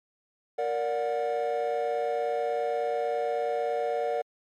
triangle chord, Bb augmented, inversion none, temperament just, 466.2 / 582.7 / 728.4 Hz, Bb4 / D5 / F#5, 0 / -14 / -27 cents, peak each -27 / -28 / -28 dBFS, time 0.58-4.22 s, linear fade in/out 10 ms, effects tanh soft clip ceiling -18 dBFS + MP3 96 kbps

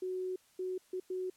sine tone bursts at uneven times, 370 Hz, F#4, in tune, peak -34 dBFS, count 4, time 0.02-0.36 / 0.59-0.78 / 0.93-1 / 1.1-1.3 s, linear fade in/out 5 ms, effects white hiss -67 dBFS RMS until 1.36 s + low-pass 12000 Hz 12 dB/octave

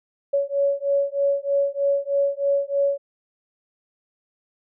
sine beating tone pair, 559 / 562.2 Hz, C#5 / C#5, +14 / +24 cents, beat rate 3.2 Hz, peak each -22 dBFS, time 0.33-2.98 s, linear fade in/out 10 ms, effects none

